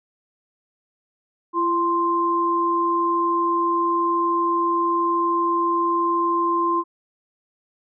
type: tone pair together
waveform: sine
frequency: 339.5 / 1046.5 Hz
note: F4 / C6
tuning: -49 / 0 cents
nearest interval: octave + perfect fifth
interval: 1949 cents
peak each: -23 / -19 dBFS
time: 1.53-6.84 s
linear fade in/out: 50 ms
effects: none